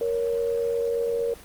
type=tone pair together; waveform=sine; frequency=468.2 / 556.8 Hz; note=A#4 / C#5; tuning=+8 / +8 cents; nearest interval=minor third; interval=300 cents; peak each=-23 / -30 dBFS; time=0.01-1.34 s; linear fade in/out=2 ms; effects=pink hiss -46 dBFS RMS until 1.44 s + Opus 24 kbps